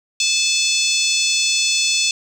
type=harmonic tone with a mistuned harmonic; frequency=869 Hz; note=A5; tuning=22 cents flat; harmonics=3 / 4 / 5 / 6 / 7 / 8 / 9; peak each=-21 / -22 / -23 / -24 / -24 / -25 / -26 dBFS; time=0.2-2.11 s; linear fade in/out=2 ms; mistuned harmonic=9; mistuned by=+43 cents; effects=7-bit